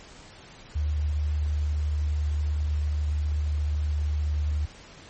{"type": "tone", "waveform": "sine", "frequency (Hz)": 74.8, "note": "D2", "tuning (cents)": 32, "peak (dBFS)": -23, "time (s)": [0.75, 4.66], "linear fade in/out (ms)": 10, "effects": ["pink hiss -48 dBFS RMS until 5.09 s", "MP3 32 kbps"]}